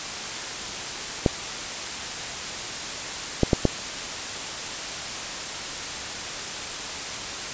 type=clicks; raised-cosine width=2 ms; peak=-3 dBFS; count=4; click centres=1.262 / 3.433 / 3.532 / 3.653 s; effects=white hiss -31 dBFS RMS until 7.53 s + resampled to 16000 Hz